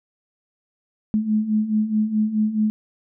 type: beating tone pair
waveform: sine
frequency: 211.6 / 216.3 Hz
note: G#3 / A3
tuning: +33 / -29 cents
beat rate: 4.7 Hz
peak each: -24 / -19 dBFS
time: 1.14-2.7 s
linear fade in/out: 0 ms
effects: none